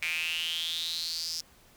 square tone with high-pass filter sweep, 82.41 Hz, E2, in tune, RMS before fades -33 dBFS, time 0.02-1.41 s, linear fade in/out 5 ms, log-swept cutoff 2300 to 5300 Hz, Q 8.2, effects pink hiss -59 dBFS RMS until 1.76 s

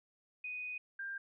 sine tone pair in turn, 2489 / 1591.8 Hz, D#7 / G6, 0 / +26 cents, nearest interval minor sixth, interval 774 cents, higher first, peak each -39 / -39 dBFS, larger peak neither, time 0.44-0.78 / 0.99-1.18 s, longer first, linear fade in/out 5 ms, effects none

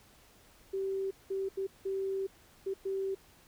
sine tone bursts at uneven times, 387.1 Hz, G4, 22 cents flat, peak -31 dBFS, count 6, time 0.73-1.11 / 1.3-1.49 / 1.57-1.67 / 1.85-2.27 / 2.66-2.74 / 2.85-3.15 s, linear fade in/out 10 ms, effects pink hiss -61 dBFS RMS until 3.47 s

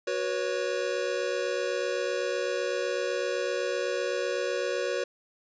square chord, F# suspended fourth, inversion none, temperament equal with one note detuned, 370 / 486.5 / 554.4 Hz, F#4 / B4 / C#5, 0 / -26 / 0 cents, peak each -34 / -32 / -32 dBFS, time 0.07-5.04 s, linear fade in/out 5 ms, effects resampled to 16000 Hz + 10-bit

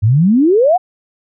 sine exponential sweep, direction up, 98 to 768 Hz, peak -7 dBFS, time 0.02-0.78 s, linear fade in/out 20 ms, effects none

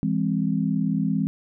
sine chord, E augmented, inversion none, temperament equal with one note detuned, 164.81 / 202.8 / 261.6 Hz, E3 / G#3 / B#3, 0 / -41 / 0 cents, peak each -25 / -24 / -26 dBFS, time 0.03-1.27 s, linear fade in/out 0 ms, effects none

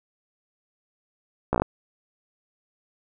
slowing click train, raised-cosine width 1 ms, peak -8 dBFS, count 6, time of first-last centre 1.53-1.62 s, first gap 15 ms, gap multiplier 1.09, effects none

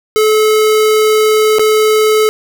square tone with dropouts, 431.4 Hz, A4, 34 cents flat, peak -8 dBFS, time 0.16-2.29 s, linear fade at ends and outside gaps 0 ms, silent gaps 1.585-1.594 s, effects none

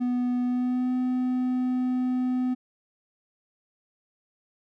triangle tone with pitch glide, 246.9 to 252.8 Hz, B3 to B3, 0 to +41 cents, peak -21 dBFS, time 0-2.55 s, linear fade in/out 20 ms, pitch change +41 cents, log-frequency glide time 0.43-0.93 s, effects none

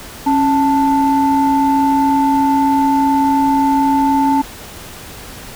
sine tone pair together, 274.3 / 882 Hz, C#4 / A5, -18 / +4 cents, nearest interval octave + minor sixth, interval 2022 cents, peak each -12 dBFS, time 0.26-4.42 s, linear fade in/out 10 ms, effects tanh soft clip ceiling -5 dBFS + pink hiss -33 dBFS RMS until 5.55 s

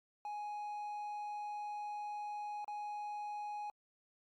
triangle tone with dropouts, 833 Hz, G#5, 5 cents sharp, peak -38 dBFS, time 0.25-3.7 s, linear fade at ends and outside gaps 1 ms, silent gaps 2.645-2.679 s, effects Opus 48 kbps

